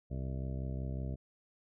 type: harmonic tone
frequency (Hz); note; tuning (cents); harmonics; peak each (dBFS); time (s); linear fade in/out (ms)
65.41; C2; 0; 1 / 2 / 3 / 4 / 5 / 6 / 7 / 9 / 10; -38 / -39 / -45 / -49 / -53 / -53 / -55 / -53 / -56; 0.1-1.16; 20
effects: none